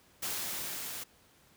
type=noise with level ramp; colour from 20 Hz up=white; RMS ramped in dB=-35 to -41 dBFS; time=0.22-1.04 s; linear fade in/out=10 ms; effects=pink hiss -63 dBFS RMS until 1.56 s + high-pass 60 Hz 12 dB/octave